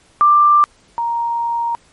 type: tone pair in turn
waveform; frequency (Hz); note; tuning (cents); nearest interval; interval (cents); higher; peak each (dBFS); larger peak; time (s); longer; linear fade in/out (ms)
sine; 1183 / 935.2; D6 / A#5; +12 / +5; major third; 407; first; -7 / -16; first; 0.21-0.64 / 0.98-1.75; second; 0
effects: pink hiss -52 dBFS RMS until 1.92 s + MP3 48 kbps